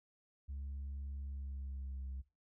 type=tone with pitch glide; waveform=sine; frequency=69.3 to 66.21 Hz; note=C#2 to C2; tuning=0 to +21 cents; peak=-39 dBFS; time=0.48-2.22 s; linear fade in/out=20 ms; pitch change=-79 cents; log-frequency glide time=1.22-2.05 s; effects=noise-tail reverb RT60 0.3 s tail -20 dB re dry + tanh soft clip ceiling -39 dBFS